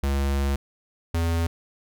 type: tone pair in turn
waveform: square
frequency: 69.3 / 83.47 Hz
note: C#2 / E2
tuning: 0 / +22 cents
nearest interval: minor third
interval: 322 cents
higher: second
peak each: -22 dBFS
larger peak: neither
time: 0.03-0.56 / 1.14-1.47 s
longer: first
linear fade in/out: 5 ms
effects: none